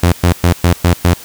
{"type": "tone bursts", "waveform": "sawtooth", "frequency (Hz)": 87.31, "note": "F2", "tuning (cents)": 0, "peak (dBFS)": -3, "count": 6, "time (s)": [0.03, 1.138], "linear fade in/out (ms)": 5, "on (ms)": 93, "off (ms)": 110, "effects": ["white hiss -34 dBFS RMS until 1.24 s"]}